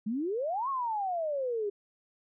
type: exponential two-way sweep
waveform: sine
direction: up then down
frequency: 202.4 to 1118 to 396.8 Hz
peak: -29 dBFS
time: 0.06-1.7 s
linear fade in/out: 10 ms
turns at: 0.69 s
effects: none